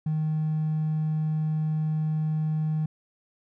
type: tone with hard clipping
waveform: triangle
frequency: 155.56 Hz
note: D#3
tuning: in tune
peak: -24 dBFS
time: 0.06-2.86 s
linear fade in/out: 5 ms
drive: 4 dB
effects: none